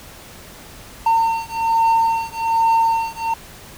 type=beating tone pair; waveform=triangle; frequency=908 / 909.2 Hz; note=A#5 / A#5; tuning=-46 / -43 cents; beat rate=1.2 Hz; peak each=-16 dBFS; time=1.06-3.34 s; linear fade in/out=5 ms; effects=pink hiss -40 dBFS RMS until 3.77 s